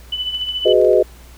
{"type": "tone with tremolo", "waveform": "sine", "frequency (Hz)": 2992, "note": "F#7", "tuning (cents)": 19, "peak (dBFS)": -17, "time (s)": [0.12, 0.73], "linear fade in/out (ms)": 5, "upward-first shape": "triangle", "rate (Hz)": 14, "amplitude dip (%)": 70}
{"type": "clicks", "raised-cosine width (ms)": 0.2, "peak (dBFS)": -24, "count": 7, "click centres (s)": [0.347, 0.414, 0.488, 0.679, 0.815, 0.848, 0.932]}
{"type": "chord", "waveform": "sine", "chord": "G# minor seventh", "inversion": "third", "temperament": "equal with one note detuned", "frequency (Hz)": [370, 415.3, 501.1, 622.3], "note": ["F#4", "G#4", "B4", "D#5"], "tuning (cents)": [0, 0, 25, 0], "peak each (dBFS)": -15, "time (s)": [0.65, 1.03], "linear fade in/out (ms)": 10}
{"effects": ["added 60 Hz sine -39 dBFS peak until 1.37 s", "pink hiss -46 dBFS RMS until 1.37 s"]}